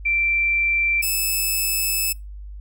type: tone pair in turn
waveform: sine / 5% pulse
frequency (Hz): 2349 / 2608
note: D7 / E7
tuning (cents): 0 / -19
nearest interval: major second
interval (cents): 181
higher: second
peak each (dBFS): -18 / -11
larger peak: second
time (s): 0.05-1.02 / 1.02-2.13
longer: second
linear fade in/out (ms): 10
effects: noise-tail reverb RT60 0.2 s tail -22 dB re dry + added 50 Hz sine -33 dBFS peak until 2.6 s